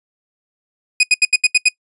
sawtooth tone bursts, 2489 Hz, D#7, in tune, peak -5 dBFS, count 7, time 1-1.687 s, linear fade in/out 5 ms, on 33 ms, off 76 ms, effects noise-tail reverb RT60 0.1 s tail -23 dB re dry + resampled to 24000 Hz

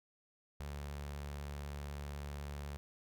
sawtooth tone with notch filter, 72 Hz, D2, 34 cents flat, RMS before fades -44 dBFS, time 0.6-2.77 s, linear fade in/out 0 ms, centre 290 Hz, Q 1.7, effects none

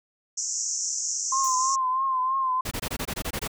pink band-pass noise, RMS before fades -29 dBFS, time 0.37-1.76 s, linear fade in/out 10 ms, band 5600 to 7400 Hz, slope 96 dB/octave
sine tone with vibrato, 1046.5 Hz, C6, in tune, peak -22 dBFS, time 1.32-2.61 s, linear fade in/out 5 ms, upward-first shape triangle, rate 3.1 Hz, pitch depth 62 cents each way
blue noise with exponential decay, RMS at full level -38 dBFS, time 1.44-1.63 s, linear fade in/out 0 ms, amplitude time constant 40 ms
pink noise bursts, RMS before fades -30 dBFS, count 10, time 2.65-3.478 s, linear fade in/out 10 ms, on 63 ms, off 22 ms
effects none

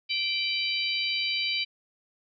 harmonic tone with a mistuned harmonic, 781 Hz, G5, 7 cents flat, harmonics 3 / 4 / 5 / 6, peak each -30 / -31 / -32 / -33 dBFS, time 0.09-1.65 s, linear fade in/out 20 ms, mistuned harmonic 4, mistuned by -48 cents, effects none

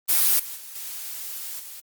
blue noise with level steps, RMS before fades -19 / -35 / -40 / -34 / -39 dBFS, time 0.08-1.81 s, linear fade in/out 20 ms, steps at 0.39 / 0.56 / 0.75 / 1.59 s, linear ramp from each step 5 ms, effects Opus 32 kbps

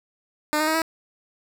10% pulse tone with pitch steps, 302.3 / 309.4 / 316.6 / 324 Hz, D#4 / D#4 / D#4 / E4, -50 / -10 / +30 / -30 cents, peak -12 dBFS, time 0.53-0.818 s, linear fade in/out 0 ms, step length 72 ms, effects none

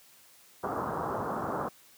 white low-pass noise, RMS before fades -33 dBFS, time 0.63-1.69 s, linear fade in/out 10 ms, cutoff 1300 Hz, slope 48 dB/octave, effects white hiss -58 dBFS RMS until 1.97 s + high-pass 100 Hz 12 dB/octave

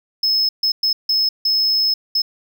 triangle tone bursts at uneven times, 5190 Hz, E8, 28 cents flat, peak -13 dBFS, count 6, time 0.23-0.49 / 0.63-0.72 / 0.83-0.93 / 1.09-1.29 / 1.45-1.94 / 2.15-2.22 s, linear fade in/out 5 ms, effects none

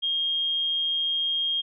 sine tone, 3233 Hz, G#7, 47 cents flat, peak -23 dBFS, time 0.02-1.62 s, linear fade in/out 20 ms, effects none

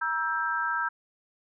sine chord, E diminished, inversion second, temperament just, 949.3 / 1318.5 / 1582.2 Hz, Bb5 / E6 / G6, +31 / 0 / +16 cents, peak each -32 / -30 / -29 dBFS, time 0.01-0.89 s, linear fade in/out 10 ms, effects none

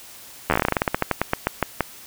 slowing click train, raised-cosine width 0.5 ms, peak -3 dBFS, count 22, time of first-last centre 0.5-1.807 s, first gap 11 ms, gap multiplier 1.15, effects white hiss -43 dBFS RMS until 2.06 s

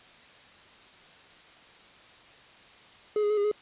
triangle tone with pitch steps, 422.5 / 414.3 / 424.6 / 407.6 / 420.7 Hz, G#4 / G#4 / G#4 / G#4 / G#4, +30 / -4 / +38 / -32 / +22 cents, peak -21 dBFS, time 3.16-3.515 s, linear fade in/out 2 ms, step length 71 ms, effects white hiss -53 dBFS RMS until 3.61 s + resampled to 8000 Hz

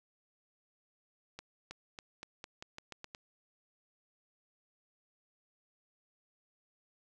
accelerating click train, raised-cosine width 0.2 ms, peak -27 dBFS, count 10, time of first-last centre 1.39-3.149 s, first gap 320 ms, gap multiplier 0.87, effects none

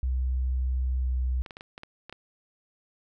sine tone with pitch glide, 63.8 to 63.18 Hz, C2 to B1, -43 to +40 cents, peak -24 dBFS, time 0.03-1.42 s, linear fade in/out 0 ms, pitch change -17 cents, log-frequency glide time 1.02-1.08 s
clicks, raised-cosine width 0.3 ms, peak -25 dBFS, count 8, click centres 1.462 / 1.508 / 1.569 / 1.609 / 1.779 / 1.834 / 2.096 / 2.126 s
effects none

